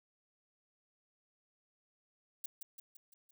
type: noise with echo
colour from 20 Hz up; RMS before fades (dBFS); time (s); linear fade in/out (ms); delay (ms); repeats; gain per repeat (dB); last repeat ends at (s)
violet; -40; 2.44-2.46; 5; 170; 5; -5; 3.31
effects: none